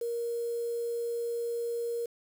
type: tone with quantisation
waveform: sine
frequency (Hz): 470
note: A#4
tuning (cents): +14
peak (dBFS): -30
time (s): 0.01-2.06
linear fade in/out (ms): 5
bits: 8
effects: none